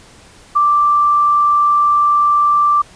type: tone with ADSR envelope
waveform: sine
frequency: 1174.7 Hz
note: D6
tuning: in tune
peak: -7 dBFS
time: 0.55-2.82 s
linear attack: 18 ms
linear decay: 9 ms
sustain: -2 dB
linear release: 8 ms
effects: pink hiss -43 dBFS RMS until 2.95 s + resampled to 22050 Hz